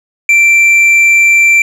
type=tone with tanh clipping; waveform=sine; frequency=2349 Hz; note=D7; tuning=in tune; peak=-5 dBFS; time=0.29-1.62 s; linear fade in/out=2 ms; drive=5 dB; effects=none